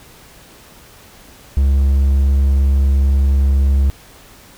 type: tone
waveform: triangle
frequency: 68.5 Hz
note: C#2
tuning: 20 cents flat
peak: -8 dBFS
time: 1.57-3.9 s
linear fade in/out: 0 ms
effects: pink hiss -43 dBFS RMS until 4.57 s